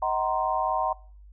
sine chord, C half-diminished seventh, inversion first, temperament just, 627.9 / 753.5 / 941.9 / 1046.5 Hz, Eb5 / Gb5 / Bb5 / C6, +16 / +31 / +18 / 0 cents, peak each -31 / -28 / -28 / -29 dBFS, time 0.02-0.93 s, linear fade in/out 5 ms, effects noise-tail reverb RT60 0.5 s tail -25 dB re dry + added 50 Hz sine -46 dBFS peak until 1.32 s

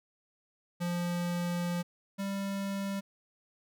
square tone pair in turn, 174.61 / 197.07 Hz, F3 / G3, 0 / +9 cents, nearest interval major second, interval 209 cents, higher second, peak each -31 / -33 dBFS, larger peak first, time 0.8-1.83 / 2.18-3.01 s, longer first, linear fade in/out 20 ms, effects none

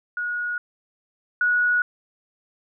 sine tone pair in turn, 1450 / 1460.9 Hz, F#6 / F#6, -35 / -22 cents, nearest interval unison, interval 13 cents, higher second, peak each -24 / -17 dBFS, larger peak second, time 0.17-0.58 / 1.41-1.82 s, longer neither, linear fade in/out 2 ms, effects none

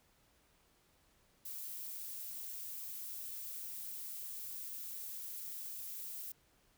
violet noise, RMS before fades -45 dBFS, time 1.45-6.32 s, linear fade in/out 5 ms, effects pink hiss -71 dBFS RMS until 6.77 s

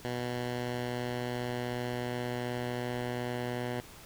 10% pulse tone with low-pass filter sweep, 122.7 Hz, B2, 11 cents flat, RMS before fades -35 dBFS, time 0.05-3.8 s, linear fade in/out 0 ms, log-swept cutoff 4500 to 3000 Hz, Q 0.86, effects pink hiss -51 dBFS RMS until 4.05 s

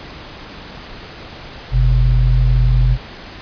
sine tone pair together, 46.82 / 125 Hz, F#1 / B2, +21 / +21 cents, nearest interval octave + perfect fourth, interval 1700 cents, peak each -11 / -14 dBFS, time 1.71-2.98 s, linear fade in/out 50 ms, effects pink hiss -34 dBFS RMS until 3.41 s + resampled to 11025 Hz

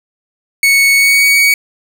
40% pulse tone with pitch glide, 2217 to 2248 Hz, C#7 to C#7, 0 to +24 cents, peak -6 dBFS, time 0.63-1.54 s, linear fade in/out 2 ms, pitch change +24 cents, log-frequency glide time 0.95-1.26 s, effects none

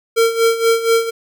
square tone with tremolo, 457.1 Hz, A#4, 34 cents flat, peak -10 dBFS, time 0.16-1.11 s, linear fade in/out 20 ms, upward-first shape sine, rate 4.2 Hz, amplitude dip 75%, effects none

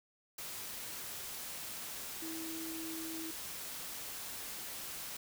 sine tone in noise, 323.8 Hz, E4, 31 cents flat, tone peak -42 dBFS, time 2.22-3.31 s, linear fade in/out 5 ms, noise white, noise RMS -44 dBFS, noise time 0.38-5.17 s, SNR -1 dB, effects none

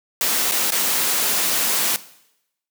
white noise with dropouts, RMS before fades -20 dBFS, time 0.21-1.96 s, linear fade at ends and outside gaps 0 ms, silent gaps 0.512-0.52 / 0.705-0.721 s, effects noise-tail reverb RT60 0.8 s tail -17 dB re dry + high-pass 200 Hz 12 dB/octave

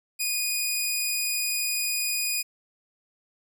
10% pulse tone, 2469 Hz, D#7, 14 cents flat, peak -16 dBFS, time 0.19-2.43 s, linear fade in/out 20 ms, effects none

